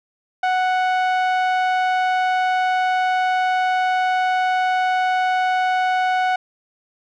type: tone with low-pass filter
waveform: sawtooth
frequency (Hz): 740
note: F#5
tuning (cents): 0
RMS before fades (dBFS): -19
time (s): 0.43-6.36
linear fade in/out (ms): 5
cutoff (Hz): 2300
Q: 0.58
effects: none